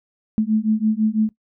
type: beating tone pair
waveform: sine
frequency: 214 / 220 Hz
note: A3 / A3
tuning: -48 / 0 cents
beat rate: 6 Hz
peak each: -19 dBFS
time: 0.38-1.29 s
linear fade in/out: 0 ms
effects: noise-tail reverb RT60 0.1 s tail -18 dB re dry